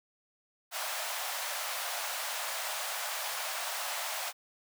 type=high-pass noise; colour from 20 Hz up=pink; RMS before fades=-36 dBFS; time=0.71-4.33 s; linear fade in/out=50 ms; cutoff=600 Hz; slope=48 dB/octave; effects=none